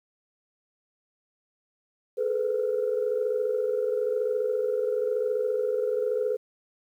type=tone cluster; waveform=sine; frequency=425.3 / 446.3 / 500 Hz; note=G#4 / A4 / B4; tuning=+41 / +25 / +21 cents; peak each=-27 / -32 / -26 dBFS; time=2.17-6.37 s; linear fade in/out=20 ms; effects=tanh soft clip ceiling -17 dBFS + 10-bit